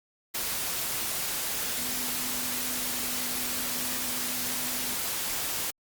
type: tone in noise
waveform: sine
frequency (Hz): 248.7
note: B3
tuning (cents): +12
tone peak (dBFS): -42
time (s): 1.78-4.95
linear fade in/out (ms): 10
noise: white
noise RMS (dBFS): -31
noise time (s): 0.34-5.71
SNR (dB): -14
effects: Opus 48 kbps